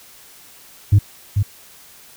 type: tone with echo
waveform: sine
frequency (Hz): 101.3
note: G#2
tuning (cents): -43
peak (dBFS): -5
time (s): 0.92-0.99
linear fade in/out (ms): 10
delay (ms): 440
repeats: 1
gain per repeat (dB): -7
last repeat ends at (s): 1.43
effects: tanh soft clip ceiling -6 dBFS + white hiss -45 dBFS RMS until 2.16 s